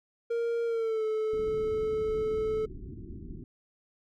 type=tone with pitch glide; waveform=triangle; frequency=466.2 to 435 Hz; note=A#4 to A4; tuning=0 to -20 cents; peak=-25 dBFS; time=0.3-2.66 s; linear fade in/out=10 ms; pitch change=-120 cents; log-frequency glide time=0.65-1.04 s
type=low-pass noise; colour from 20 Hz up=pink; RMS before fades=-42 dBFS; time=1.33-3.44 s; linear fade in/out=2 ms; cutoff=390 Hz; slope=96 dB/octave
effects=none